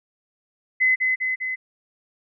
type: tone with echo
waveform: sine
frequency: 2033 Hz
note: B6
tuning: 50 cents sharp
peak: -15 dBFS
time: 0.8-0.96 s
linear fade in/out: 20 ms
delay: 200 ms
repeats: 3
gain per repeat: -3 dB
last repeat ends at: 1.56 s
effects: none